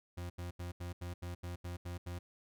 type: tone bursts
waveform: 40% pulse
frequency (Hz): 87.9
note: F2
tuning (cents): +12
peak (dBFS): -39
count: 10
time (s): 0.17-2.19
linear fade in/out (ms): 10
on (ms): 130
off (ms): 80
effects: none